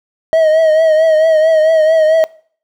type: tone with vibrato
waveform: triangle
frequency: 634 Hz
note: D#5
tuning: 32 cents sharp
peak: -5 dBFS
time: 0.33-2.24 s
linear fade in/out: 0 ms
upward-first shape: triangle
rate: 4.5 Hz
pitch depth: 58 cents each way
effects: noise-tail reverb RT60 0.5 s tail -22 dB re dry